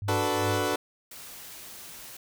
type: tone with tremolo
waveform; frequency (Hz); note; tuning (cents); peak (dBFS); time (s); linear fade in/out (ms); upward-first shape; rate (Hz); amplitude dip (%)
sine; 101; G#2; -48; -27; 0.02-0.74; 0; triangle; 2.6; 95
type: chord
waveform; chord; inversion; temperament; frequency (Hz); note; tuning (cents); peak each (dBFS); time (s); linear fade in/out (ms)
20% pulse; B minor seventh; first; equal; 293.7 / 370 / 440 / 493.9; D4 / F#4 / A4 / B4; 0 / 0 / 0 / 0; -26; 0.08-0.76; 5
type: noise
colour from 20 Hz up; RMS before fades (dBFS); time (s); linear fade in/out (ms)
white; -44; 1.11-2.17; 5
effects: none